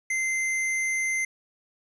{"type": "tone", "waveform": "square", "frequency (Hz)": 2077, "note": "C7", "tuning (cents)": -13, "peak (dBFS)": -25, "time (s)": [0.1, 1.25], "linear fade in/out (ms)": 5, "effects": ["resampled to 24000 Hz", "11-bit"]}